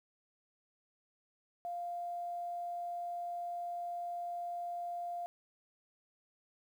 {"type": "tone with quantisation", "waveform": "sine", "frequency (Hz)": 698, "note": "F5", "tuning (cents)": -1, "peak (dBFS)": -37, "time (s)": [1.65, 5.26], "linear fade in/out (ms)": 0, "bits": 11, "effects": []}